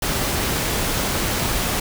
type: noise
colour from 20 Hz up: pink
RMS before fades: -22 dBFS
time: 0.02-1.8 s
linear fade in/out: 5 ms
effects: none